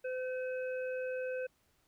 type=harmonic tone; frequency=511 Hz; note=C5; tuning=41 cents flat; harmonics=1 / 3 / 5; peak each=-35 / -45 / -49 dBFS; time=0.04-1.47 s; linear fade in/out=10 ms; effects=pink hiss -73 dBFS RMS until 1.87 s